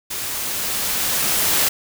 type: noise with level ramp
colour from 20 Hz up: white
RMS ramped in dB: -27 to -17 dBFS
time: 0.1-1.69 s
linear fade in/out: 10 ms
effects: none